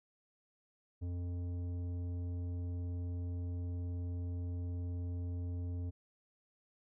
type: tone with tanh clipping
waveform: sine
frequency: 88.1 Hz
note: F2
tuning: 16 cents sharp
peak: -38 dBFS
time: 1.01-5.91 s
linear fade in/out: 20 ms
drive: 11 dB
effects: none